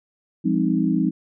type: chord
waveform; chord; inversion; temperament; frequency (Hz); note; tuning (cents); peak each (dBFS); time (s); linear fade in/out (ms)
sine; F minor seventh; none; equal with one note detuned; 174.61 / 204.4 / 261.6 / 311.1; F3 / Ab3 / C4 / Eb4; 0 / -27 / 0 / 0; -23; 0.44-1.11; 20
effects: none